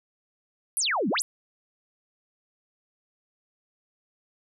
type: exponential two-way sweep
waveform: sine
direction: down then up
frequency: 11690 to 175.6 to 11690 Hz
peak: -23 dBFS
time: 0.77-1.22 s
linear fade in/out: 0 ms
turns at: 1.09 s
effects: none